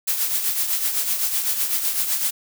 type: noise with tremolo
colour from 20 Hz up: blue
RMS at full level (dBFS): -20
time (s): 0.07-2.31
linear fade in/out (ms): 10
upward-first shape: triangle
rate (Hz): 7.9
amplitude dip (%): 60
effects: none